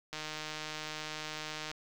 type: click train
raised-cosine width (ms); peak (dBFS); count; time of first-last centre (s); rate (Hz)
0.2; -22; 245; 0.13-1.714; 154
effects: 8-bit